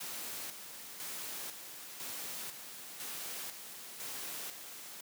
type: noise with tremolo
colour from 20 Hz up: white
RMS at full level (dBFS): -42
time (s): 0-5.01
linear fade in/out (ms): 10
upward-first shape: square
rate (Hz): 1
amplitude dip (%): 50
effects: high-pass 150 Hz 12 dB/octave